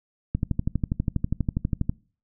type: click train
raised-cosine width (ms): 5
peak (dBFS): -11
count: 20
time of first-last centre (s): 0.35-1.895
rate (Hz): 12.3
effects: noise-tail reverb RT60 0.4 s tail -23 dB re dry